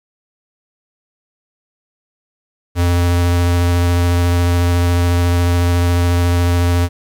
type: tone with vibrato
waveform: square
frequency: 87.31 Hz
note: F2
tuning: in tune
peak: -12 dBFS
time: 2.75-6.89 s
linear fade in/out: 50 ms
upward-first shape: triangle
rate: 14 Hz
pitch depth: 15 cents each way
effects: 8-bit